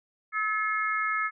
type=harmonic tone; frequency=430 Hz; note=A4; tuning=40 cents flat; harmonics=3 / 4 / 5; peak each=-28 / -31 / -31 dBFS; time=0.32-1.31 s; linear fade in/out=50 ms; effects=none